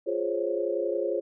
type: chord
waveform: sine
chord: Db major seventh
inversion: first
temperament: equal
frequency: 349.2 / 415.3 / 523.3 / 554.4 Hz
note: F4 / Ab4 / C5 / Db5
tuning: 0 / 0 / 0 / 0 cents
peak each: -31 dBFS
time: 0.06-1.21 s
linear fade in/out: 20 ms
effects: none

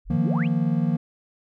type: exponential sweep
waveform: sine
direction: up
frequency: 32.7 to 3434 Hz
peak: -30 dBFS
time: 0.05-0.48 s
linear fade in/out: 50 ms
type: chord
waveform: triangle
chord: Eb suspended second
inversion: none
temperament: equal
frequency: 155.56 / 174.61 / 233.1 Hz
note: Eb3 / F3 / Bb3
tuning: 0 / 0 / 0 cents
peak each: -22 / -22 / -23 dBFS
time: 0.1-0.97 s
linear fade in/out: 5 ms
effects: none

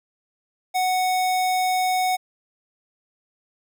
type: tone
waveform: square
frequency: 740 Hz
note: F#5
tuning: in tune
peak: -20 dBFS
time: 0.74-2.17 s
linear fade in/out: 20 ms
effects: none

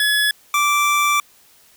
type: tone pair in turn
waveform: 25% pulse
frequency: 1700 / 1169.8 Hz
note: G#6 / D6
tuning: +40 / -7 cents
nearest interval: tritone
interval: 647 cents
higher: first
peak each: -11 dBFS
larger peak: neither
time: 0-0.31 / 0.54-1.2 s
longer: second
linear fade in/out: 2 ms
effects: white hiss -52 dBFS RMS until 1.76 s

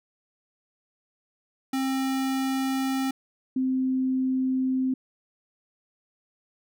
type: tone pair in turn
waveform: square / sine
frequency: 265.9 / 260.1 Hz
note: C4 / C4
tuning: +28 / -10 cents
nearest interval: unison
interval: 38 cents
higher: first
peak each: -25 / -22 dBFS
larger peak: second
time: 1.73-3.11 / 3.56-4.94 s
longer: neither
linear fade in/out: 5 ms
effects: none

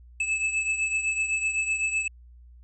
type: beating tone pair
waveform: square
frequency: 2610 / 2617.9 Hz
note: E7 / E7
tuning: -18 / -13 cents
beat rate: 7.9 Hz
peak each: -26 / -32 dBFS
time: 0.2-2.08 s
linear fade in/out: 5 ms
effects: added 60 Hz sine -47 dBFS peak until 2.63 s + resampled to 22050 Hz

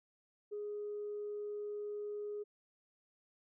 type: tone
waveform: sine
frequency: 415.3 Hz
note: G#4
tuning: in tune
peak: -38 dBFS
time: 0.51-2.44 s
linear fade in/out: 20 ms
effects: tanh soft clip ceiling -34 dBFS

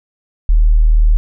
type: tone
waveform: sine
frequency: 38.89 Hz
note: D#1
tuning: in tune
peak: -6 dBFS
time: 0.49-1.17 s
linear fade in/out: 0 ms
effects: none

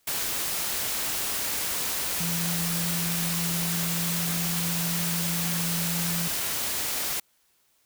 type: tone in noise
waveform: sine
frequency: 170 Hz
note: F3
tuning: 46 cents flat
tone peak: -29 dBFS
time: 2.2-6.28 s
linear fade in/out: 5 ms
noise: white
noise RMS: -29 dBFS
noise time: 0.07-7.2 s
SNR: -3 dB
effects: white hiss -67 dBFS RMS until 7.85 s

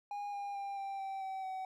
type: tone with pitch steps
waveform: triangle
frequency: 817 / 806.7 / 796.5 / 786.4 / 776.5 / 766.7 / 757 Hz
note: G#5 / G5 / G5 / G5 / G5 / G5 / F#5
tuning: -29 / +49 / +27 / +5 / -17 / -39 / +39 cents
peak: -36 dBFS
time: 0.11-1.65 s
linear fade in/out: 2 ms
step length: 220 ms
effects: none

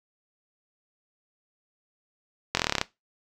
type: slowing click train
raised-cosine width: 0.2 ms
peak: -5 dBFS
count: 11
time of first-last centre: 2.55-2.814 s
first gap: 22 ms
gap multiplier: 1.04
effects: noise-tail reverb RT60 0.2 s tail -18 dB re dry

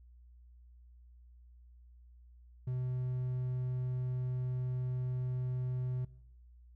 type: tone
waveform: triangle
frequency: 126.5 Hz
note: B2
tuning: 42 cents sharp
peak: -31 dBFS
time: 2.67-6.05 s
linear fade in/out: 5 ms
effects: noise-tail reverb RT60 0.8 s tail -21 dB re dry + added 60 Hz sine -55 dBFS peak until 6.75 s

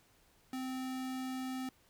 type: tone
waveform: square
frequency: 259.2 Hz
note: C4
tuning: 16 cents flat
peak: -38 dBFS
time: 0.53-1.69 s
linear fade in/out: 2 ms
effects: pink hiss -68 dBFS RMS until 1.89 s

